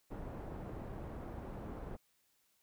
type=low-pass noise; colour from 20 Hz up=pink; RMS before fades=-45 dBFS; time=0.1-1.97 s; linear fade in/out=20 ms; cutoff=820 Hz; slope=12 dB/octave; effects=white hiss -75 dBFS RMS until 2.62 s